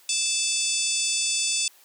harmonic tone with a mistuned harmonic, 877 Hz, A5, 6 cents flat, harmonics 3 / 4 / 5 / 6 / 7 / 8 / 9 / 10, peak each -31 / -31 / -31 / -31 / -31 / -31 / -31 / -31 dBFS, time 0.09-1.68 s, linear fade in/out 2 ms, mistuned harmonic 5, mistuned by +86 cents, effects white hiss -55 dBFS RMS until 1.84 s + high-pass 400 Hz 12 dB/octave

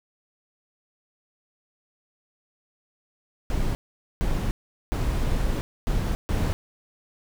brown noise bursts at uneven times, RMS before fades -24 dBFS, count 5, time 3.5-3.75 / 4.21-4.51 / 4.92-5.61 / 5.87-6.15 / 6.29-6.53 s, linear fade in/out 0 ms, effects none

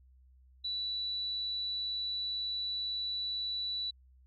sine tone, 3951 Hz, B7, in tune, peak -33 dBFS, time 0.64-3.91 s, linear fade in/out 10 ms, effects added 64 Hz sine -58 dBFS peak until 4.26 s

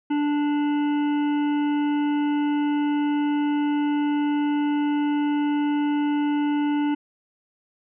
harmonic tone, 293.2 Hz, D4, 3 cents flat, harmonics 1 / 3 / 5 / 7 / 9 / 10, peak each -20 / -31 / -39 / -43 / -44 / -44 dBFS, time 0.1-6.95 s, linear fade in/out 10 ms, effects none

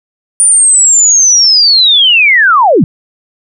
sine linear sweep, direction down, 9397 to 128 Hz, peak -3 dBFS, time 0.4-2.84 s, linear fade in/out 0 ms, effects none

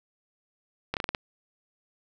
slowing click train, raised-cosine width 0.3 ms, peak -12 dBFS, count 6, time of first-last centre 0.94-1.148 s, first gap 28 ms, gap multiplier 1.2, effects none

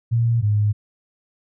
sine tone pair in turn, 116.54 / 104.7 Hz, A#2 / G#2, 0 / +15 cents, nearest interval major second, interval 185 cents, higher first, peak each -15 dBFS, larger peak neither, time 0.11-0.42 / 0.42-0.73 s, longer neither, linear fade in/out 20 ms, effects none

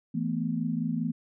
sine chord, E suspended fourth, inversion none, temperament equal with one note detuned, 164.81 / 221.9 / 246.9 Hz, E3 / A3 / B3, 0 / +15 / 0 cents, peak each -31 dBFS, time 0.14-1.12 s, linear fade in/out 10 ms, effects none

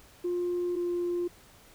sine tone pair in turn, 353.2 / 350.2 Hz, F4 / F4, +20 / +5 cents, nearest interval unison, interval 15 cents, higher first, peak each -26 dBFS, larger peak neither, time 0.24-0.76 / 0.76-1.28 s, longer neither, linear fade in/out 10 ms, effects tanh soft clip ceiling -24 dBFS + pink hiss -56 dBFS RMS until 1.74 s

